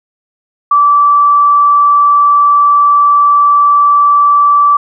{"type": "tone", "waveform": "sine", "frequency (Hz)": 1160, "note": "D6", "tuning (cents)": -22, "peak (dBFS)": -4, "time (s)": [0.71, 4.77], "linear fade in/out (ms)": 5, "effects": []}